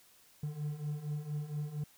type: beating tone pair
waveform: triangle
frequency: 145.9 / 150.2 Hz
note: D3 / D3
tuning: -11 / +39 cents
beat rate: 4.3 Hz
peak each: -39 / -35 dBFS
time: 0.43-1.84 s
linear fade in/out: 5 ms
effects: white hiss -63 dBFS RMS until 1.97 s